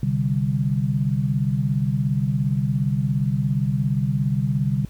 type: chord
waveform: sine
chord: C suspended second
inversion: none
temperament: equal with one note detuned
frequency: 130.81 / 148.02 / 196 Hz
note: C3 / D3 / G3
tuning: 0 / +14 / 0 cents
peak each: -22 / -23 / -25 dBFS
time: 0.03-4.85 s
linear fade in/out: 2 ms
effects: added 54 Hz sine -40 dBFS peak until 4.89 s + pink hiss -53 dBFS RMS until 4.89 s